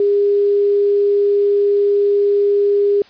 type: tone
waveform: sine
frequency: 405.7 Hz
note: G#4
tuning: 41 cents flat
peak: -11 dBFS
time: 0-3.02 s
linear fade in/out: 2 ms
effects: white hiss -46 dBFS RMS until 3.09 s + resampled to 11025 Hz